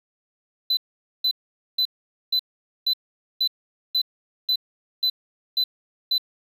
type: tone bursts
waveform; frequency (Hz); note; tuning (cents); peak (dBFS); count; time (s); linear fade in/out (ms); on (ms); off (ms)
triangle; 4016; B7; +28; -17; 11; 0.7-6.181; 5; 71; 470
effects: 9-bit